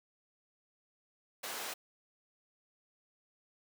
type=high-pass noise; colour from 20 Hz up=pink; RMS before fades=-41 dBFS; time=1.43-1.74 s; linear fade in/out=10 ms; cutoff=560 Hz; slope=12 dB/octave; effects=none